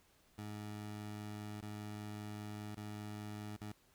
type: tone with dropouts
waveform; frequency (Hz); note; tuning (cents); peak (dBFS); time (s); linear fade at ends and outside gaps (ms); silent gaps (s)
20% pulse; 105; G#2; +19; -39; 0.38-3.72; 5; 1.61-1.625 / 2.749-2.77 / 3.565-3.61
effects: pink hiss -70 dBFS RMS until 3.94 s